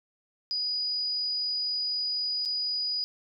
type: tone with dropouts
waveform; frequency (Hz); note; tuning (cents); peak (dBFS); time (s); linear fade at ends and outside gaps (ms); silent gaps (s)
sine; 4928; D#8; -17; -27; 0.51-3.04; 0; 2.451-2.457
effects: none